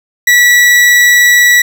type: tone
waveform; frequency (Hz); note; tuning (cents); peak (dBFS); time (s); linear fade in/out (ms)
40% pulse; 1946; B6; -26; -3; 0.27-1.62; 5
effects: none